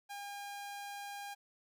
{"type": "tone", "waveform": "sawtooth", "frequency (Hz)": 808, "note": "G#5", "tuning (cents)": -48, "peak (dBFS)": -39, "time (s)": [0.09, 1.35], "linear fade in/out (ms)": 20, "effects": []}